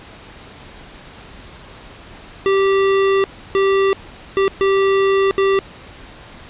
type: tone bursts at uneven times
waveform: square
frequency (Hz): 390.2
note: G4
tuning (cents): -8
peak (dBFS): -13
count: 5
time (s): 2.46-3.24 / 3.55-3.93 / 4.37-4.48 / 4.61-5.31 / 5.38-5.59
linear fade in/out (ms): 0
effects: pink hiss -39 dBFS RMS until 6.49 s + resampled to 8000 Hz